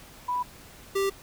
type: tone pair in turn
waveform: sine / square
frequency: 987.8 / 392.5 Hz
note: B5 / G4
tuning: 0 / +2 cents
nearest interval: octave + major third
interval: 1598 cents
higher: first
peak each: -25 / -24 dBFS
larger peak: second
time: 0.28-0.43 / 0.95-1.1 s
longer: neither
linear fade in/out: 10 ms
effects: pink hiss -49 dBFS RMS until 1.22 s